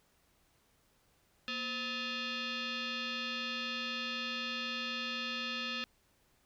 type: tone with frequency modulation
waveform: sine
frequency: 520 Hz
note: C5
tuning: 11 cents flat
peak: -35 dBFS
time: 1.48-5.84 s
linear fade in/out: 0 ms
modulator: 756 Hz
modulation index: 5
effects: pink hiss -71 dBFS RMS until 6.45 s

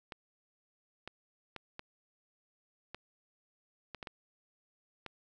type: clicks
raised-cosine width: 0.3 ms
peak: -26 dBFS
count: 9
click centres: 0.122 / 1.076 / 1.563 / 1.794 / 2.946 / 3.947 / 4.028 / 4.072 / 5.063 s
effects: none

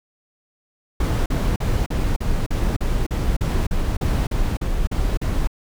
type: noise bursts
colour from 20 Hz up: brown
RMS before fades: -20 dBFS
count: 15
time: 1-5.474 s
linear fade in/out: 5 ms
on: 260 ms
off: 41 ms
effects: none

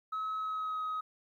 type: tone with pitch glide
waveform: sine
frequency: 1285 to 1263.7 Hz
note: E6 to D#6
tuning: -45 to +26 cents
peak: -31 dBFS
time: 0.12-1.01 s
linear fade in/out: 10 ms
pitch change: -29 cents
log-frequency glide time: 0.38-0.82 s
effects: tanh soft clip ceiling -31 dBFS + 12-bit

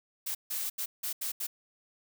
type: noise bursts at uneven times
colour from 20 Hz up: blue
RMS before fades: -34 dBFS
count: 6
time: 0.26-0.35 / 0.5-0.7 / 0.78-0.86 / 1.03-1.13 / 1.21-1.32 / 1.4-1.47 s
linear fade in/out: 10 ms
effects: none

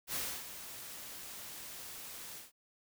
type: noise with ADSR envelope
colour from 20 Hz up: white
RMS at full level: -36 dBFS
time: 0.07-2.52 s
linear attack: 74 ms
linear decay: 290 ms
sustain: -11 dB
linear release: 160 ms
effects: none

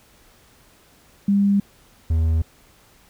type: tone pair in turn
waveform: sine / triangle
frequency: 200.2 / 80.65 Hz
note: G3 / E2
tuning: +37 / -37 cents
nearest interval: octave + major third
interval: 1574 cents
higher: first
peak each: -14 dBFS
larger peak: neither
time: 1.28-1.6 / 2.1-2.42 s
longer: neither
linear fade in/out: 5 ms
effects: pink hiss -54 dBFS RMS until 3.09 s

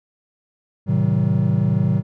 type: chord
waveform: triangle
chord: A diminished seventh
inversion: none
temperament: just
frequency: 110 / 132 / 158.4 / 190.08 Hz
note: A2 / C3 / Eb3 / Gb3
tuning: 0 / +16 / +31 / +47 cents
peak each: -19 dBFS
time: 0.86-2.03 s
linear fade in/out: 50 ms
effects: none

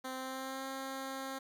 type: tone with pitch glide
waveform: 10% pulse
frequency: 260 to 267.5 Hz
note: C4 to C4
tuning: -11 to +38 cents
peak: -31 dBFS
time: 0.04-1.39 s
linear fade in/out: 10 ms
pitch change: +49 cents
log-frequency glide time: 0.14-0.66 s
effects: 12-bit

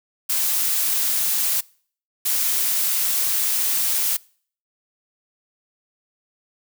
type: noise bursts at uneven times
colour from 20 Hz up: blue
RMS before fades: -21 dBFS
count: 2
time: 0.29-1.61 / 2.25-4.17 s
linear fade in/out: 10 ms
effects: noise-tail reverb RT60 0.5 s tail -24 dB re dry

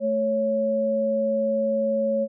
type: tone pair together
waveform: sine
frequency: 219.7 / 553.6 Hz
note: A3 / C#5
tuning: -2 / -2 cents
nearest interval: octave + major third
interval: 1600 cents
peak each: -27 / -21 dBFS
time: 0-2.28 s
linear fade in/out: 50 ms
effects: none

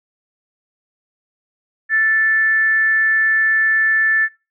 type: tone with frequency modulation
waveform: sine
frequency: 1760 Hz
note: A6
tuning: in tune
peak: -12 dBFS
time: 1.89-4.29 s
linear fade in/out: 50 ms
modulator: 414 Hz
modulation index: 0.21
effects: noise-tail reverb RT60 0.3 s tail -23 dB re dry

